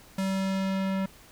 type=tone with low-pass filter sweep; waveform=square; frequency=192.2 Hz; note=G3; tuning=34 cents flat; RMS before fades=-28 dBFS; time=0.18-1.06 s; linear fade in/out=5 ms; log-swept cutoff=12000 to 2400 Hz; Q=0.74; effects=pink hiss -53 dBFS RMS until 1.31 s